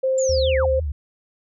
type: tone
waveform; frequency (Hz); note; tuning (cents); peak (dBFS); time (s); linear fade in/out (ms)
sine; 525; C5; +6; -17; 0.03-0.8; 10
type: linear sweep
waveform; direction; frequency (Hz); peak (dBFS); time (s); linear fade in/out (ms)
sine; down; 7320 to 640; -26; 0.18-0.66; 2
type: tone with vibrato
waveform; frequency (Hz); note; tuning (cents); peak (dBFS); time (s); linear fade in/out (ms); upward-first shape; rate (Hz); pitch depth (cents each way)
sine; 75.2; D2; +42; -22; 0.29-0.92; 5; sine; 6.2; 110
effects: none